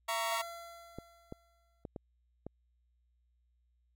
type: chord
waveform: sawtooth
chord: A# diminished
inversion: second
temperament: just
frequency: 671.3 / 932.3 / 1118.8 Hz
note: E5 / A#5 / C#6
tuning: +31 / 0 / +16 cents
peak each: -33 / -33 / -34 dBFS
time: 0.08-0.42 s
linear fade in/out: 10 ms
type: tone with exponential decay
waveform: 25% pulse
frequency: 680 Hz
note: F5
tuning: 46 cents flat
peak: -35 dBFS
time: 0.32-1.84 s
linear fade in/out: 2 ms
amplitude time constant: 330 ms
type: clicks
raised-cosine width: 2 ms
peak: -28 dBFS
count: 5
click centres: 0.986 / 1.324 / 1.852 / 1.962 / 2.466 s
effects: added 60 Hz sine -70 dBFS peak until 3.95 s